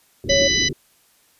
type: low-pass noise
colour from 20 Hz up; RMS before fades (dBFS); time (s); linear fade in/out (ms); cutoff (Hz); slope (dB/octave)
white; -28; 0.24-0.73; 2; 400; 48
type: tone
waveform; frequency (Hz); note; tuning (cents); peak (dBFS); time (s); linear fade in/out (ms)
sine; 554.4; C#5; 0; -16; 0.29-0.48; 10
type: harmonic tone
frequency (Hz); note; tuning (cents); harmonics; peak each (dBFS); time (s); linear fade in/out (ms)
996; B5; +14; 2 / 3 / 4 / 5 / 6; -22 / -24 / -22 / -26 / -24; 0.29-0.69; 10
effects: white hiss -58 dBFS RMS until 1.39 s + resampled to 32000 Hz